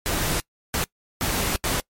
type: noise bursts at uneven times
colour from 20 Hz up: pink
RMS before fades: -24 dBFS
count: 4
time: 0.06-0.4 / 0.74-0.84 / 1.21-1.56 / 1.64-1.8 s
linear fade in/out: 0 ms
effects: noise-tail reverb RT60 0.1 s tail -24 dB re dry + MP3 64 kbps